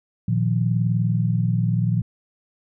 sine chord, Bb suspended fourth, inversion none, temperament equal with one note detuned, 116.54 / 155.56 / 176.13 Hz, Bb2 / Eb3 / F3, 0 / 0 / +15 cents, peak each -20 / -25 / -23 dBFS, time 0.28-2.02 s, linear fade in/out 5 ms, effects none

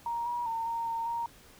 sine tone with pitch steps, 937 / 959 / 911 / 924 / 917 / 933 Hz, A#5 / A#5 / A#5 / A#5 / A#5 / A#5, +9 / +49 / -40 / -16 / -29 / +1 cents, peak -30 dBFS, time 0.06-1.26 s, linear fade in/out 2 ms, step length 200 ms, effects pink hiss -56 dBFS RMS until 1.59 s

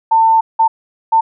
sine tone bursts at uneven times, 897 Hz, A5, 33 cents sharp, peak -7 dBFS, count 3, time 0.11-0.41 / 0.59-0.68 / 1.12-1.21 s, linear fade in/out 10 ms, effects none

